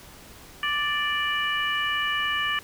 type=harmonic tone; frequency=587.3 Hz; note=D5; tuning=in tune; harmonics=2 / 3 / 4 / 5; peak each=-29 / -27 / -32 / -29 dBFS; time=0.63-2.59 s; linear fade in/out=2 ms; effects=pink hiss -47 dBFS RMS until 2.63 s